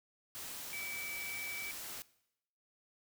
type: tone in noise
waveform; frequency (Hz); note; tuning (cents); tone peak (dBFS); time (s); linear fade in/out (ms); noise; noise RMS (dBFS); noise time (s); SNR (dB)
sine; 2300; D7; -37; -41; 0.73-1.71; 0; white; -45; 0.35-2.02; +1
effects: noise-tail reverb RT60 0.8 s tail -20 dB re dry